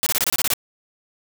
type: noise bursts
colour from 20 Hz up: white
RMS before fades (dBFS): -20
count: 9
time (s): 0.03-0.536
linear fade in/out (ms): 0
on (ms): 34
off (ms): 25
effects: none